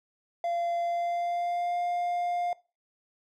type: tone with pitch glide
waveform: triangle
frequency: 688 to 704.1 Hz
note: F5 to F5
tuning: -26 to +14 cents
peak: -25 dBFS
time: 0.44-2.53 s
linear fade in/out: 2 ms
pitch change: +40 cents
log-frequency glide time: 0.81-1.79 s
effects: noise-tail reverb RT60 0.3 s tail -20 dB re dry